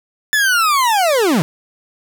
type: linear sweep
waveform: 40% pulse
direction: down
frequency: 1760 to 139.5 Hz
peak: -11 dBFS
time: 0.33-1.42 s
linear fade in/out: 0 ms
effects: none